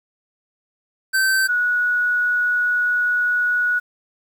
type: tone pair in turn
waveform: square / sine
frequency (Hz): 1547 / 1463.1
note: G6 / F#6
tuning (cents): -23 / -20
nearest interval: minor second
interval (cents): 97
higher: first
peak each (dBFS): -16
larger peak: neither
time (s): 1.13-1.48 / 1.48-3.8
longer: second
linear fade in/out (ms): 20
effects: 8-bit